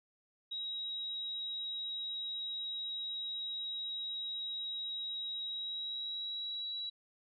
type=tone with pitch glide; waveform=sine; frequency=3827 to 3905 Hz; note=A#7 to B7; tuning=+45 to -20 cents; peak=-37 dBFS; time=0.51-6.9 s; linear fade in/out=10 ms; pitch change=+35 cents; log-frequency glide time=5.45-6.77 s; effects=none